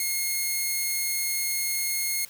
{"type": "tone", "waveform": "5% pulse", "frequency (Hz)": 2155, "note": "C#7", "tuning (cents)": -49, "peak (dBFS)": -15, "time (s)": [0, 2.25], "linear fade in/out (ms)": 2, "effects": ["white hiss -49 dBFS RMS until 2.29 s", "high-pass 60 Hz 12 dB/octave"]}